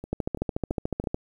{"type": "two click trains", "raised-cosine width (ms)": 2, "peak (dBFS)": [-23, -13], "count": [4, 15], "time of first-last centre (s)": [[0.04, 1.04], [0.13, 1.144]], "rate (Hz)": [3, 13.8], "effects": ["9-bit"]}